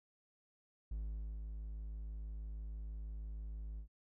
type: tone with ADSR envelope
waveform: triangle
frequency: 53.1 Hz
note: G#1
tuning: 39 cents sharp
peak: -36 dBFS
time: 0.91-3.88 s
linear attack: 6 ms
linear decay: 480 ms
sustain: -4 dB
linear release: 93 ms
effects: none

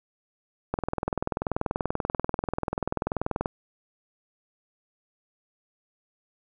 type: click train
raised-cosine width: 1 ms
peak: -12 dBFS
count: 57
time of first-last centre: 0.74-3.458 s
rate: 20.6 Hz
effects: none

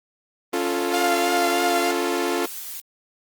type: chord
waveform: sawtooth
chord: Db augmented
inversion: none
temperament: equal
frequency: 277.2 / 349.2 / 440 Hz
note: Db4 / F4 / A4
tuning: 0 / 0 / 0 cents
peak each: -24 / -20 / -23 dBFS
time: 0.53-2.46 s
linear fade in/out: 5 ms
type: tone with vibrato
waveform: sawtooth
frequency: 698.5 Hz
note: F5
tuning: in tune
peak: -18 dBFS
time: 0.93-1.92 s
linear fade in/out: 10 ms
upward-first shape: triangle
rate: 3.2 Hz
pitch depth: 30 cents each way
type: noise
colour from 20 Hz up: blue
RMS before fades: -34 dBFS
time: 2.44-2.8 s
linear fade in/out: 0 ms
effects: Opus 24 kbps

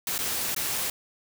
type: noise with dropouts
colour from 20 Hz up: white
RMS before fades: -29 dBFS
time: 0.07-0.9 s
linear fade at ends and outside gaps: 2 ms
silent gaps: 0.18-0.188 / 0.547-0.563 s
effects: none

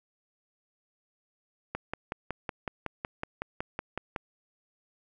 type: click train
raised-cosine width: 0.5 ms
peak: -17 dBFS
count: 14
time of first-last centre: 1.75-4.162 s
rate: 5.39 Hz
effects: none

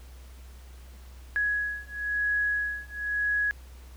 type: beating tone pair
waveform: sine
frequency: 1672 / 1672.99 Hz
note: G#6 / G#6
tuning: +11 / +12 cents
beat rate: 0.99 Hz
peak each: -29 dBFS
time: 1.36-3.51 s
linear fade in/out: 0 ms
effects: added 63 Hz sine -44 dBFS peak until 3.96 s + pink hiss -56 dBFS RMS until 3.96 s

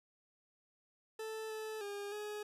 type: tone with pitch steps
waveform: 40% pulse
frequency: 439.5 / 435.4 / 405.5 / 419.1 Hz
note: A4 / A4 / G#4 / G#4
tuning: -2 / -18 / -41 / +16 cents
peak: -40 dBFS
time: 1.19-2.43 s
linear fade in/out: 5 ms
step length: 310 ms
effects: resampled to 32000 Hz

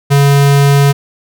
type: tone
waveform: square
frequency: 140.9 Hz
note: C#3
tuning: 29 cents sharp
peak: -6 dBFS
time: 0.1-0.93 s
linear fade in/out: 20 ms
effects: none

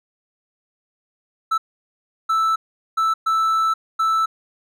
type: tone bursts at uneven times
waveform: triangle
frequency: 1318.5 Hz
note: E6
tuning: in tune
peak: -14 dBFS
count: 5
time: 1.51-1.58 / 2.29-2.56 / 2.97-3.14 / 3.26-3.74 / 3.99-4.26 s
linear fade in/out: 10 ms
effects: none

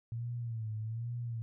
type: tone with vibrato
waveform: sine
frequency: 114.1 Hz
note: A#2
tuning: 37 cents flat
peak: -35 dBFS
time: 0.12-1.42 s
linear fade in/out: 0 ms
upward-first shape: sine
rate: 1.2 Hz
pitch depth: 91 cents each way
effects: none

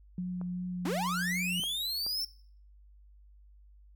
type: tone with vibrato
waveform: sine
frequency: 179.8 Hz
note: F#3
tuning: 49 cents flat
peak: -31 dBFS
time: 0.18-1.6 s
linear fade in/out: 2 ms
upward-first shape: sine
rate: 2.6 Hz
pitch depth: 11 cents each way
type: clicks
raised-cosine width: 1 ms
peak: -32 dBFS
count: 3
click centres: 0.414 / 1.637 / 2.065 s
type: linear sweep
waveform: 45% pulse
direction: up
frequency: 228.2 to 5430 Hz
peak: -31 dBFS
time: 0.85-2.25 s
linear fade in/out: 5 ms
effects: noise-tail reverb RT60 0.5 s tail -19 dB re dry + added 50 Hz sine -54 dBFS peak until 3.95 s

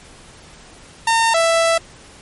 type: tone pair in turn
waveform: sawtooth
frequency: 911 / 662.4 Hz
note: A#5 / E5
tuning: -40 / +8 cents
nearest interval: tritone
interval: 552 cents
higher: first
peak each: -9 dBFS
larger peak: neither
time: 1.07-1.34 / 1.34-1.78 s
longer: second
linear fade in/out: 5 ms
effects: pink hiss -43 dBFS RMS until 2.21 s + MP3 48 kbps

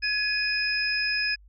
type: tone cluster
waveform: sine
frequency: 1688 / 2487 / 5080 Hz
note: G#6 / D#7 / D#8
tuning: +28 / -1 / +35 cents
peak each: -28 dBFS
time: 0.02-1.36 s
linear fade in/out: 20 ms
effects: added 50 Hz sine -50 dBFS peak until 1.48 s

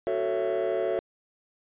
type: chord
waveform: triangle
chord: F# minor seventh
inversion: none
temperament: just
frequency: 370 / 444 / 555 / 666 Hz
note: F#4 / A4 / C#5 / E5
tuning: 0 / +16 / +2 / +18 cents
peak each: -27 dBFS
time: 0.07-0.99 s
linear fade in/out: 0 ms
effects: tanh soft clip ceiling -19 dBFS + resampled to 8000 Hz

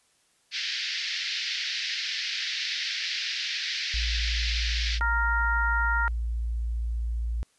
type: band-pass noise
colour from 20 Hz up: white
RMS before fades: -31 dBFS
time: 0.51-5 s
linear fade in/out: 50 ms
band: 1700 to 5200 Hz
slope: 48 dB/octave
type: tone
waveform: sine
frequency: 57.5 Hz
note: A#1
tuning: 23 cents flat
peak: -26 dBFS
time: 3.94-7.43 s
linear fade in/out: 0 ms
type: harmonic tone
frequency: 466.2 Hz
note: A#4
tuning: in tune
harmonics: 2 / 3 / 4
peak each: -30 / -25 / -32 dBFS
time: 5.01-6.08 s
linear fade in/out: 0 ms
effects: white hiss -66 dBFS RMS until 7.58 s + resampled to 24000 Hz

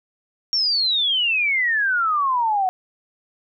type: exponential sweep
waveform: sine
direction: down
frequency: 5588 to 728 Hz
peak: -17 dBFS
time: 0.53-2.69 s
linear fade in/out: 0 ms
effects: none

